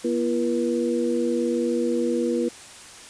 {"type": "tone cluster", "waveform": "sine", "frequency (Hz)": [241.1, 339.8, 481.2], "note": ["B3", "F4", "B4"], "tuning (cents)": [-41, -47, -45], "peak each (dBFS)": -25, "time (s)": [0.04, 2.49], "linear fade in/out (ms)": 10, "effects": ["white hiss -43 dBFS RMS until 3.09 s", "resampled to 22050 Hz"]}